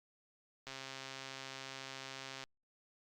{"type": "click train", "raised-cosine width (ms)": 0.2, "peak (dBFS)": -28, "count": 238, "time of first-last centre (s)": [0.67, 2.439], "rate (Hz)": 134, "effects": ["Opus 48 kbps"]}